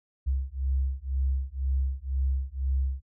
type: beating tone pair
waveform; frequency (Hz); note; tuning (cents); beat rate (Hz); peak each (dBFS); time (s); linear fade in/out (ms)
sine; 65.7 / 67.7; C2 / C#2; +8 / -40; 2; -28 / -28; 0.26-3.02; 20
effects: none